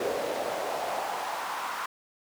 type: noise with high-pass filter sweep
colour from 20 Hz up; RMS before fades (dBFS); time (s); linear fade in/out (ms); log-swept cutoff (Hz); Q
brown; -32; 0-1.86; 5; 470 to 1100; 3
effects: none